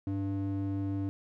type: ring-modulated tone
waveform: triangle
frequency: 196 Hz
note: G3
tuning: in tune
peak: -25 dBFS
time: 0.07-1.09 s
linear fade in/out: 0 ms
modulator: 96.4 Hz
effects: none